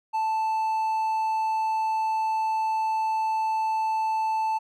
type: tone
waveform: triangle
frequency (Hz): 880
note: A5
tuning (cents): 0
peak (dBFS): -21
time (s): 0.13-4.59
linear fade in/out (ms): 20
effects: none